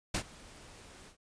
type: noise with ADSR envelope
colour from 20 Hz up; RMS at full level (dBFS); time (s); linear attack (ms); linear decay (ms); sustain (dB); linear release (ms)
pink; -30; 0.14-1.17; 8; 78; -23; 100
effects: resampled to 22050 Hz